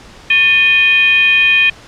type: tone with frequency modulation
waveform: sine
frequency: 2475 Hz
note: D#7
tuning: 10 cents flat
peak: -7 dBFS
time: 0.3-1.7 s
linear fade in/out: 5 ms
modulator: 687 Hz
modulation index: 0.69
effects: pink hiss -38 dBFS RMS until 1.87 s + low-pass 6000 Hz 12 dB/octave